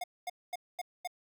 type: tone bursts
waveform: square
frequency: 717 Hz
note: F5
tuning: 45 cents sharp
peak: -35 dBFS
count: 5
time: 0.01-1.075 s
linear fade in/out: 5 ms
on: 29 ms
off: 230 ms
effects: none